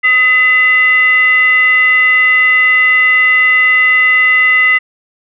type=tone with frequency modulation; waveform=sine; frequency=2018 Hz; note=B6; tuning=37 cents sharp; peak=-6 dBFS; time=0.03-4.79 s; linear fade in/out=20 ms; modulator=754 Hz; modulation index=0.44; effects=none